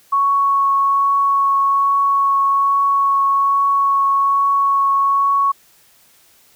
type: tone with vibrato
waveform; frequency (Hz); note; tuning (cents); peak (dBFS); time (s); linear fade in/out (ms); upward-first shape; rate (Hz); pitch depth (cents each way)
sine; 1108.7; C#6; 0; -12; 0.12-5.52; 10; triangle; 1.2; 9
effects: white hiss -52 dBFS RMS until 6.55 s